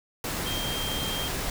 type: tone in noise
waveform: sine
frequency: 3185 Hz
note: G7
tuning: 27 cents sharp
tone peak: -32 dBFS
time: 0.46-1.28 s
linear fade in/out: 2 ms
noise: pink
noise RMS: -31 dBFS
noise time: 0.24-1.5 s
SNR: -4 dB
effects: none